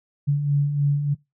sine beating tone pair, 140.7 / 144 Hz, C#3 / D3, +26 / -34 cents, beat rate 3.3 Hz, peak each -27 / -18 dBFS, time 0.27-1.15 s, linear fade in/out 20 ms, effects noise-tail reverb RT60 0.2 s tail -21 dB re dry

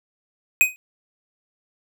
square tone with exponential decay, 2505 Hz, D#7, 11 cents sharp, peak -9 dBFS, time 0.61-0.76 s, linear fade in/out 0 ms, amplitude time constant 32 ms, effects none

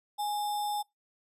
sine tone with sample-and-hold, 830.6 Hz, G#5, in tune, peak -29 dBFS, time 0.18-0.83 s, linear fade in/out 20 ms, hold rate 4410 Hz, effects noise-tail reverb RT60 0.2 s tail -25 dB re dry + resampled to 32000 Hz

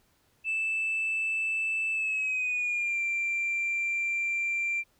sine tone with pitch glide, 2637 to 2363 Hz, E7 to D7, 0 to +10 cents, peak -25 dBFS, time 0.44-4.84 s, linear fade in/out 50 ms, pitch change -190 cents, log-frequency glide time 1.92-3 s, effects tanh soft clip ceiling -24 dBFS + pink hiss -68 dBFS RMS until 4.99 s

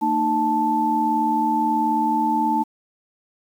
sine tone cluster, 227.1 / 305.7 / 878 Hz, A#3 / D#4 / A5, -45 / -30 / -4 cents, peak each -25 / -24 / -19 dBFS, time 0.01-2.64 s, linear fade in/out 20 ms, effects 8-bit

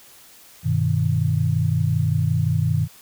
sine chord, G augmented, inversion none, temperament equal, 98 / 123.47 / 155.56 Hz, G2 / B2 / D#3, 0 / 0 / 0 cents, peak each -22 / -22 / -21 dBFS, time 0.63-2.88 s, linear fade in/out 50 ms, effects white hiss -48 dBFS RMS until 3.01 s

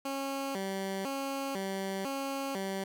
15% pulse tone with vibrato, 230 Hz, A#3, 23 cents flat, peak -27 dBFS, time 0.05-2.84 s, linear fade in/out 5 ms, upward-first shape square, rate 1 Hz, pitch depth 300 cents each way, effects none

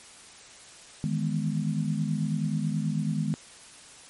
sine chord, E major seventh, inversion third, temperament equal, 155.56 / 164.81 / 207.7 / 246.9 Hz, D#3 / E3 / G#3 / B3, 0 / 0 / 0 / 0 cents, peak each -28 / -34 / -30 / -34 dBFS, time 1.04-3.34 s, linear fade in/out 0 ms, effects white hiss -49 dBFS RMS until 4.09 s + MP3 48 kbps

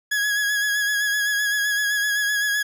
40% pulse tone with vibrato, 1671 Hz, G#6, 10 cents sharp, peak -19 dBFS, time 0.11-2.63 s, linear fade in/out 10 ms, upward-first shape sine, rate 7.8 Hz, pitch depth 31 cents each way, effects none

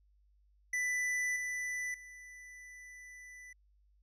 square tone with level steps, 1988 Hz, B6, 11 cents sharp, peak -32 / -36 / -50 dBFS, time 0.73-3.53 s, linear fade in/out 5 ms, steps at 1.36 / 1.94 s, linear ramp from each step 2 ms, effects added 50 Hz sine -65 dBFS peak until 4.02 s + low-pass 9000 Hz 12 dB/octave

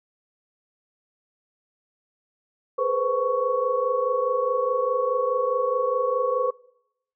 sine tone cluster, 423.6 / 490.2 / 515 / 1114 Hz, G#4 / B4 / C5 / C#6, +34 / -13 / -28 / +8 cents, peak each -32 / -26 / -24 / -26 dBFS, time 2.78-6.51 s, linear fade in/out 10 ms, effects noise-tail reverb RT60 0.9 s tail -25 dB re dry

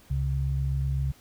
sine tone pair together, 67.8 / 135.6 Hz, C#2 / C#3, -38 / -38 cents, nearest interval octave, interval 1200 cents, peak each -27 dBFS, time 0.1-1.12 s, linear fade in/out 10 ms, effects pink hiss -56 dBFS RMS until 1.2 s

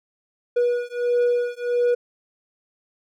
triangle beating tone pair, 483.8 / 485.3 Hz, B4 / B4, -36 / -30 cents, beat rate 1.5 Hz, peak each -20 dBFS, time 0.56-1.95 s, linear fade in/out 10 ms, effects none

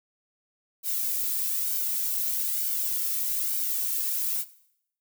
violet noise with flanger, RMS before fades -28 dBFS, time 0.83-4.45 s, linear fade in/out 50 ms, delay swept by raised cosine 1.3 to 2.3 ms, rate 1.1 Hz, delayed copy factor +0.7, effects noise-tail reverb RT60 0.7 s tail -17 dB re dry

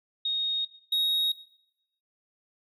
sine / triangle tone pair in turn, 3729 / 3766 Hz, A#7 / A#7, 0 / +17 cents, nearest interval unison, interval 17 cents, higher second, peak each -25 / -21 dBFS, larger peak second, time 0.25-0.65 / 0.92-1.32 s, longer neither, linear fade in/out 5 ms, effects noise-tail reverb RT60 0.8 s tail -18 dB re dry

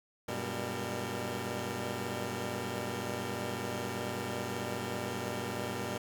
10% pulse tone cluster, 95.2 / 120.4 / 199.6 / 455.7 Hz, F#2 / B2 / G3 / A#4, +50 / -44 / +32 / -39 cents, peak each -33 / -30 / -32 / -35 dBFS, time 0.28-5.98 s, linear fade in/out 5 ms, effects none

